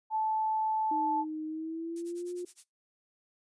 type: tone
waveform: sine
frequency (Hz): 873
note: A5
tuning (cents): -14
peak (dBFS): -27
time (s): 0.1-1.25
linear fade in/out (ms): 50
type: tone with pitch glide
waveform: sine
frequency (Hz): 311.1 to 355.3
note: D#4 to F4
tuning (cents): 0 to +30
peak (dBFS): -34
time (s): 0.91-2.45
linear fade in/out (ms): 5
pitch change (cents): +230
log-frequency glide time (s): 1.46-2.31
type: noise with tremolo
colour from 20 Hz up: violet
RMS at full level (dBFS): -44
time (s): 1.96-2.65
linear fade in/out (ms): 0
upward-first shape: sine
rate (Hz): 9.8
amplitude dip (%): 100
effects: noise-tail reverb RT60 0.2 s tail -23 dB re dry + resampled to 22050 Hz